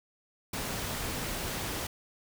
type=noise; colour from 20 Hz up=pink; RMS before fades=-35 dBFS; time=0.53-1.87 s; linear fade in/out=5 ms; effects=none